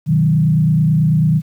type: tone with frequency modulation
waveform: sine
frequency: 156.3 Hz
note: D#3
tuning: 8 cents sharp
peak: -10 dBFS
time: 0.06-1.42 s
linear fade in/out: 50 ms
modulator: 29.2 Hz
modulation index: 0.84
effects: 8-bit